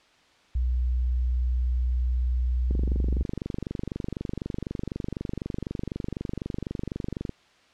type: tone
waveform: sine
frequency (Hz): 61.74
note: B1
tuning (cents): 0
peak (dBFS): -22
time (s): 0.55-3.23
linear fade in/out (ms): 5
type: click train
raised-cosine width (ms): 3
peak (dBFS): -18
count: 111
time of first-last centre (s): 2.71-7.293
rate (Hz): 24
effects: white hiss -59 dBFS RMS until 7.73 s + low-pass 4000 Hz 12 dB/octave